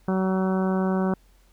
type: harmonic tone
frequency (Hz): 188.5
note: F#3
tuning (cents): +32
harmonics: 1 / 2 / 3 / 4 / 5 / 6 / 7 / 8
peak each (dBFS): -22 / -28 / -32 / -34 / -36 / -38 / -39 / -40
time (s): 0.08-1.14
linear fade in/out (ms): 2
effects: added 45 Hz sine -55 dBFS peak until 1.52 s + pink hiss -63 dBFS RMS until 1.52 s